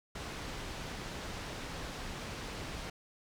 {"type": "low-pass noise", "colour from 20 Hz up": "pink", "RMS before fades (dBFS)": -42, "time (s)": [0.15, 2.9], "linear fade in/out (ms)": 5, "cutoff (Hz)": 5800, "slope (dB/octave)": 12, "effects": []}